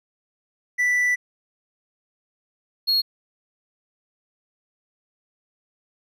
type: tone pair in turn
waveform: triangle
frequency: 1974 / 4303 Hz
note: B6 / C8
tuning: -1 / +48 cents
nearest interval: octave + minor second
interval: 1349 cents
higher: second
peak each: -16 dBFS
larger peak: neither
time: 0.78-1.16 / 2.87-3.02 s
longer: first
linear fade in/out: 20 ms
effects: none